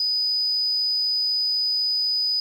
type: tone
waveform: sine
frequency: 4978 Hz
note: D#8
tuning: in tune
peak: -20 dBFS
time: 0-2.4 s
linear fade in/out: 2 ms
effects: 8-bit